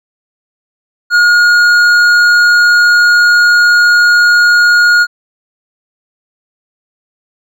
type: tone with hard clipping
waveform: triangle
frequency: 1433 Hz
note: F6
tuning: 44 cents sharp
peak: -6 dBFS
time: 1.1-5.07 s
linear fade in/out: 50 ms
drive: 11 dB
effects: none